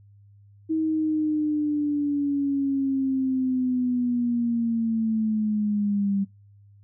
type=linear sweep; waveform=sine; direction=down; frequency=319.6 to 196 Hz; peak=-21 dBFS; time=0.69-6.25 s; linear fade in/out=20 ms; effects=noise-tail reverb RT60 0.2 s tail -24 dB re dry + added 101 Hz sine -50 dBFS peak until 6.83 s